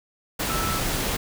sine tone in noise, 1318.5 Hz, E6, in tune, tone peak -29 dBFS, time 0.49-0.8 s, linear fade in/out 10 ms, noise pink, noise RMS -26 dBFS, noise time 0.39-1.17 s, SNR -6 dB, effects none

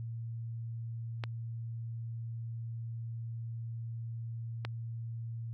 clicks, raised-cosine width 0.3 ms, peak -21 / -21 dBFS, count 2, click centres 1.238 / 4.65 s, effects added 115 Hz sine -37 dBFS peak until 5.53 s

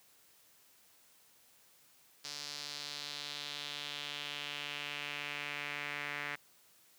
sawtooth tone with band-pass filter sweep, 145.5 Hz, D3, 16 cents flat, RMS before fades -42 dBFS, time 2.24-6.36 s, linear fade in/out 10 ms, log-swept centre 5000 to 2000 Hz, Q 2.7, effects white hiss -65 dBFS RMS until 6.98 s + high-pass 80 Hz 12 dB/octave

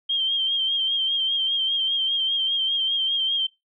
sine tone with vibrato, 3181 Hz, G7, 25 cents sharp, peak -20 dBFS, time 0.09-3.47 s, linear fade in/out 10 ms, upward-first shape sine, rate 5 Hz, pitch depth 44 cents each way, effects noise-tail reverb RT60 0.2 s tail -22 dB re dry

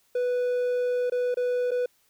triangle tone with dropouts, 493.9 Hz, B4, in tune, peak -21 dBFS, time 0.15-1.86 s, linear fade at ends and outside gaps 5 ms, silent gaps 1.099-1.12 / 1.344-1.37 / 1.709-1.715 s, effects white hiss -66 dBFS RMS until 2.09 s

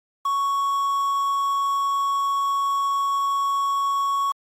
triangle tone with quantisation, 1111 Hz, C#6, 4 cents sharp, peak -18 dBFS, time 0.25-4.32 s, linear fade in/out 5 ms, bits 7, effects AAC 48 kbps

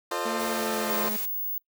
20% pulse chord, F dominant seventh, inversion none, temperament equal with one note detuned, 349.2 / 440 / 523.3 / 607.3 Hz, F4 / A4 / C5 / Eb5, 0 / 0 / 0 / -42 cents, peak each -29 dBFS, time 0.11-1.09 s, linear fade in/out 5 ms
sawtooth tone with pitch glide, 226.2 to 212.3 Hz, A3 to G#3, +48 to +38 cents, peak -28 dBFS, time 0.25-1.17 s, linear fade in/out 10 ms, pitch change -110 cents, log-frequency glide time 0.5-0.99 s
white noise, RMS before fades -38 dBFS, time 0.39-1.26 s, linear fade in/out 10 ms
sine tone, 15630 Hz, B9, 19 cents flat, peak -28 dBFS, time 0.9-1.58 s, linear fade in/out 0 ms
effects noise-tail reverb RT60 0.1 s tail -22 dB re dry

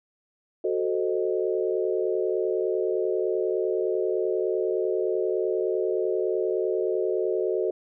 sine chord, F# diminished seventh, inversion none, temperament equal, 370 / 440 / 523.3 / 622.3 Hz, F#4 / A4 / C5 / Eb5, 0 / 0 / 0 / 0 cents, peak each -26 / -27 / -32 / -32 dBFS, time 0.64-7.71 s, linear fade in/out 5 ms, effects none

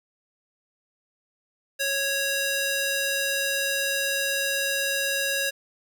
square tone with high-pass filter, 552 Hz, C#5, 7 cents flat, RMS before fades -26 dBFS, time 1.79-5.51 s, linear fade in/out 20 ms, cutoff 1300 Hz, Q 0.65, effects none

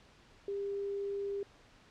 sine tone, 400 Hz, G4, 35 cents sharp, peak -34 dBFS, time 0.48-1.43 s, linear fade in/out 2 ms, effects pink hiss -61 dBFS RMS until 1.9 s + low-pass 5000 Hz 12 dB/octave

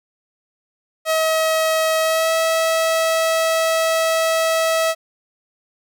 sawtooth tone with pitch glide, 639 to 649 Hz, D#5 to E5, +46 to -27 cents, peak -12 dBFS, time 1.05-4.95 s, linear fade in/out 50 ms, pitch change +27 cents, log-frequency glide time 2.01-2.31 s, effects none

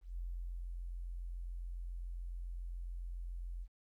sine tone with ADSR envelope, 43.59 Hz, F1, 3 cents flat, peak -38 dBFS, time 0.01-3.68 s, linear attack 160 ms, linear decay 470 ms, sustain -2 dB, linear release 60 ms, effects 13-bit

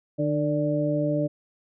harmonic tone with a mistuned harmonic, 150 Hz, D3, 37 cents sharp, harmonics 1 / 2 / 3 / 4, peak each -27 / -26 / -35 / -26 dBFS, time 0.18-1.28 s, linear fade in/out 20 ms, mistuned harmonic 4, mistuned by -39 cents, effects none

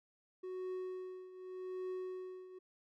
triangle tone with tremolo, 370 Hz, F#4, in tune, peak -36 dBFS, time 0.43-2.59 s, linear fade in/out 10 ms, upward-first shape triangle, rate 0.85 Hz, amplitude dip 80%, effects none

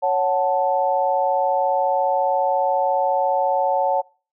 sine chord, F# minor, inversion second, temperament equal, 554.4 / 740 / 880 Hz, C#5 / F#5 / A5, 0 / 0 / 0 cents, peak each -21 dBFS, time 0.02-4.02 s, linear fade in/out 20 ms, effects noise-tail reverb RT60 0.4 s tail -25 dB re dry

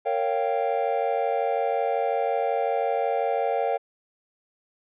triangle chord, G half-diminished seventh, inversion first, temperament equal with one note detuned, 461.6 / 554.4 / 698.5 / 784 Hz, Bb4 / Db5 / F5 / G5, -17 / 0 / 0 / 0 cents, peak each -26 dBFS, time 0.05-3.78 s, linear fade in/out 20 ms, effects resampled to 8000 Hz

